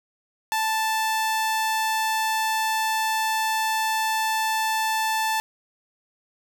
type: tone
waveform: sawtooth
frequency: 880 Hz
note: A5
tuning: in tune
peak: -18 dBFS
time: 0.52-5.4 s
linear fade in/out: 0 ms
effects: none